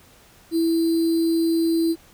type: tone with sample-and-hold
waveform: sine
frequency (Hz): 329.6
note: E4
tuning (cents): 0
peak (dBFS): -17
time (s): 0.51-1.96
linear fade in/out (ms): 50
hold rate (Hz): 4410
effects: pink hiss -52 dBFS RMS until 2.13 s